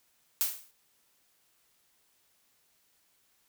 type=noise with exponential decay; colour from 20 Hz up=blue; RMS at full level=-25 dBFS; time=0.41-0.71 s; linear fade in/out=0 ms; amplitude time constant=64 ms; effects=white hiss -70 dBFS RMS until 3.48 s